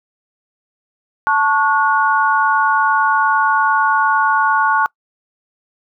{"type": "chord", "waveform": "sine", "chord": "F# minor", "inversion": "first", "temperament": "equal with one note detuned", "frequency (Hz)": [880, 1108.7, 1451.2], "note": ["A5", "C#6", "F#6"], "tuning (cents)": [0, 0, -34], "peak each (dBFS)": -16, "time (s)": [1.27, 4.86], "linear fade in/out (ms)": 0, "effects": ["noise-tail reverb RT60 0.1 s tail -24 dB re dry"]}